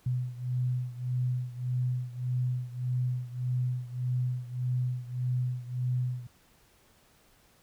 sine beating tone pair, 124.7 / 126.4 Hz, B2 / B2, +17 / +41 cents, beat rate 1.7 Hz, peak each -30 / -33 dBFS, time 0.06-6.27 s, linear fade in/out 5 ms, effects pink hiss -63 dBFS RMS until 7.62 s

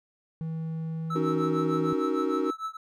triangle tone with pitch glide, 161.3 to 162.42 Hz, E3 to E3, -37 to -25 cents, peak -28 dBFS, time 0.41-1.93 s, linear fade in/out 0 ms, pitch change +12 cents, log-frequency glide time 0.86-1.47 s
triangle tone with tremolo, 1309 Hz, E6, 13 cents flat, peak -26 dBFS, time 1.1-2.77 s, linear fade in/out 5 ms, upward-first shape triangle, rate 6.6 Hz, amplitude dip 100%
triangle chord, D# minor seventh, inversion third, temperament just, 280 / 311.1 / 373.4 / 466.7 Hz, C#4 / D#4 / F#4 / A#4, +18 / 0 / +16 / +2 cents, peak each -29 / -28 / -28 / -30 dBFS, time 1.15-2.51 s, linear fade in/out 10 ms
effects none

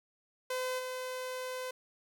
sawtooth tone with level steps, 510 Hz, C5, 44 cents flat, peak -29 / -33 dBFS, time 0.5-1.71 s, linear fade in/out 5 ms, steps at 0.78 s, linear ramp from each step 20 ms, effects none

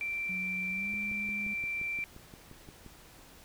sine tone, 2349 Hz, D7, in tune, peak -32 dBFS, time 0.01-2.04 s, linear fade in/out 0 ms
sine tone with pitch glide, 185 to 205.3 Hz, F#3 to G#3, 0 to -20 cents, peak -40 dBFS, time 0.29-1.54 s, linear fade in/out 5 ms, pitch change +180 cents, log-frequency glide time 0.7-0.92 s
click train, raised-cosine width 3 ms, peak -35 dBFS, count 12, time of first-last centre 0.94-2.863 s, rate 5.72 Hz
effects pink hiss -55 dBFS RMS until 3.44 s

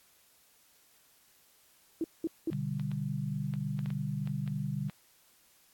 sine tone bursts, 327.3 Hz, E4, 12 cents flat, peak -28 dBFS, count 3, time 2.01-2.503 s, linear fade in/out 2 ms, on 31 ms, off 200 ms
sine chord, G major, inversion first, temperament equal, 123.47 / 146.83 / 196 Hz, B2 / D3 / G3, 0 / 0 / 0 cents, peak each -38 / -34 / -37 dBFS, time 2.51-4.9 s, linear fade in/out 10 ms
clicks, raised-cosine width 0.3 ms, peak -32 dBFS, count 10, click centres 2.531 / 2.797 / 2.916 / 3.538 / 3.791 / 3.86 / 3.904 / 4.274 / 4.477 / 4.898 s
effects white hiss -64 dBFS RMS until 5.73 s + AAC 64 kbps

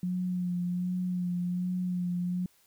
sine tone with vibrato, 179.3 Hz, F3, 46 cents sharp, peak -28 dBFS, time 0.03-2.46 s, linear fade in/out 2 ms, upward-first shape sine, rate 1.3 Hz, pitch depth 25 cents each way, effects white hiss -65 dBFS RMS until 2.66 s

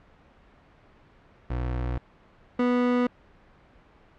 30% pulse tone pair in turn, 61.5 / 246 Hz, B1 / B3, -7 / -7 cents, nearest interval 2 octaves, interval 2400 cents, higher second, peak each -24 / -18 dBFS, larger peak second, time 1.5-1.98 / 2.59-3.07 s, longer neither, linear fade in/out 5 ms, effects pink hiss -56 dBFS RMS until 4.18 s + low-pass 2000 Hz 12 dB/octave

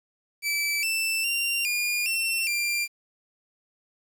sawtooth tone with pitch steps, 2313 / 2661 / 2769 / 2424 / 2703 / 2379 Hz, D7 / E7 / F7 / D#7 / E7 / D7, -27 / +16 / -15 / -46 / +43 / +22 cents, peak -21 dBFS, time 0.42-2.88 s, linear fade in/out 50 ms, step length 410 ms, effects 9-bit

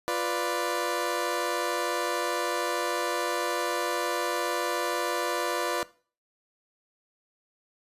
20% pulse chord, B diminished, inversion second, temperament equal, 349.2 / 493.9 / 587.3 Hz, F4 / B4 / D5, 0 / 0 / 0 cents, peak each -27 / -26 / -26 dBFS, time 0.08-5.83 s, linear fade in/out 0 ms, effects noise-tail reverb RT60 0.4 s tail -19 dB re dry + resampled to 32000 Hz

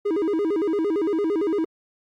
triangle tone with vibrato, 363.6 Hz, F#4, 30 cents flat, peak -18 dBFS, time 0.05-1.65 s, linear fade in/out 10 ms, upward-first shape square, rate 8.8 Hz, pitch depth 210 cents each way, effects Opus 48 kbps

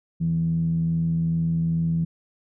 10% pulse tone with low-pass filter, 82.41 Hz, E2, in tune, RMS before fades -23 dBFS, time 0.2-2.05 s, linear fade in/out 10 ms, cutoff 170 Hz, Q 9.7, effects none

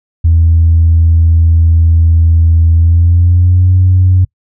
sine tone with pitch glide, 82.4 to 91.96 Hz, E2 to F#2, 0 to -10 cents, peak -3 dBFS, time 0.24-4.25 s, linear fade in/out 10 ms, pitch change +190 cents, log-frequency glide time 2.73-3.74 s, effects noise-tail reverb RT60 0.1 s tail -26 dB re dry + tanh soft clip ceiling 0 dBFS

